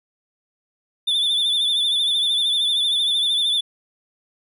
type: tone with vibrato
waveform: triangle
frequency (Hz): 3520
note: A7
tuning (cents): 0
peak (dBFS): -16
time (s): 1.07-3.61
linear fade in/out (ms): 10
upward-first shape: sine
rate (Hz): 13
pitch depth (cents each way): 55
effects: none